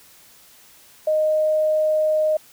sine tone, 619 Hz, D#5, 9 cents flat, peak -16 dBFS, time 1.07-2.37 s, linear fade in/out 5 ms, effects white hiss -50 dBFS RMS until 2.52 s

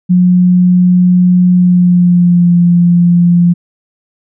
sine tone with pitch glide, 180 to 173.87 Hz, F#3 to F3, -47 to -7 cents, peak -4 dBFS, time 0.09-3.54 s, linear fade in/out 20 ms, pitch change -60 cents, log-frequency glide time 1.54-2.54 s, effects none

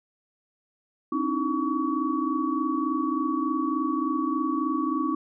sine tone cluster, 263.9 / 299.4 / 322.8 / 1130 Hz, C4 / D4 / E4 / C#6, +15 / +33 / -36 / +33 cents, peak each -29 dBFS, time 1.12-5.15 s, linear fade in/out 5 ms, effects none

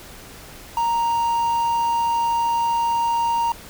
triangle tone with quantisation, 932.3 Hz, A#5, in tune, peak -16 dBFS, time 0.77-3.52 s, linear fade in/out 2 ms, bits 6, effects pink hiss -41 dBFS RMS until 3.69 s

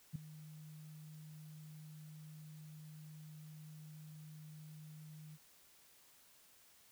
sine tone with ADSR envelope, 154.1 Hz, D#3, 16 cents flat, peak -35 dBFS, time 0.13-5.38 s, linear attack 25 ms, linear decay 5 ms, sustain -16 dB, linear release 38 ms, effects white hiss -66 dBFS RMS until 6.91 s

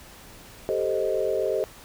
sine chord, A half-diminished seventh, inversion third, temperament equal, 392 / 440 / 523.3 / 622.3 Hz, G4 / A4 / C5 / Eb5, 0 / 0 / 0 / 0 cents, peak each -28 dBFS, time 0.69-1.64 s, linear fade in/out 0 ms, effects pink hiss -47 dBFS RMS until 1.84 s

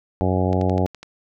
harmonic tone, 92.5 Hz, F#2, in tune, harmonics 1 / 2 / 3 / 4 / 5 / 6 / 7 / 8 / 9, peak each -21 / -24 / -26 / -27 / -28 / -29 / -29 / -30 / -31 dBFS, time 0.21-0.86 s, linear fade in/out 0 ms
click train, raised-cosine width 0.2 ms, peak -20 dBFS, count 7, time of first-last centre 0.53-1.03 s, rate 12 Hz
effects none

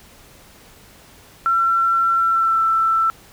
sine tone with pitch glide, 1353 to 1331.3 Hz, E6 to E6, +45 to +17 cents, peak -14 dBFS, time 1.46-3.1 s, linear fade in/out 0 ms, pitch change -28 cents, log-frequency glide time 2.2-2.62 s, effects pink hiss -47 dBFS RMS until 3.32 s

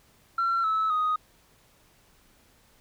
sine tone with pitch steps, 1359 / 1302.1 / 1247.6 Hz, F6 / E6 / D#6, -48 / -22 / +4 cents, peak -21 dBFS, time 0.38-1.16 s, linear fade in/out 5 ms, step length 260 ms, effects tanh soft clip ceiling -20 dBFS + pink hiss -61 dBFS RMS until 2.8 s

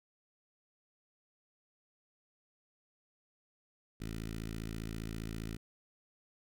10% pulse tone with notch filter, 55 Hz, A1, in tune, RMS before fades -41 dBFS, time 4-5.57 s, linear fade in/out 10 ms, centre 840 Hz, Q 0.76, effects none

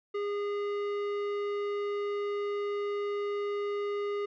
sine tone with tanh clipping, 408.8 Hz, G#4, 27 cents flat, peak -32 dBFS, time 0.14-4.26 s, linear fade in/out 10 ms, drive 14 dB, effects none

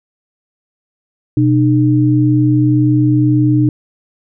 sine tone pair together, 125 / 303.2 Hz, B2 / D#4, +21 / -45 cents, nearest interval octave + minor third, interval 1534 cents, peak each -11 dBFS, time 1.37-3.69 s, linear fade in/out 2 ms, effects none

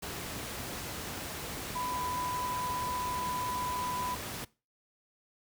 sine tone in noise, 995 Hz, B5, 13 cents sharp, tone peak -33 dBFS, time 1.75-4.15 s, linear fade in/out 10 ms, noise pink, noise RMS -39 dBFS, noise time 0.02-4.45 s, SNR +3 dB, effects noise-tail reverb RT60 0.3 s tail -21 dB re dry + high-pass 60 Hz 12 dB/octave

